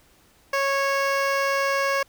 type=tone with notch filter; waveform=15% pulse; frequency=551 Hz; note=C#5; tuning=11 cents flat; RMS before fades=-23 dBFS; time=0.53-2.03 s; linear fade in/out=5 ms; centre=11000 Hz; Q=0.57; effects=pink hiss -58 dBFS RMS until 2.08 s